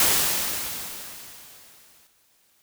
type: noise with exponential decay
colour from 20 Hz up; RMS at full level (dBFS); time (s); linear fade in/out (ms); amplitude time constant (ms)
white; -18; 0-2.07; 1; 450
effects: white hiss -63 dBFS RMS until 2.62 s